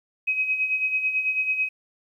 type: tone with tremolo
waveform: sine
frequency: 2534 Hz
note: D#7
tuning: 31 cents sharp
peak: -19 dBFS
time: 0.27-1.69 s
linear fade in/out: 10 ms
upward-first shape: sine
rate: 9.1 Hz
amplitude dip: 60%
effects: 10-bit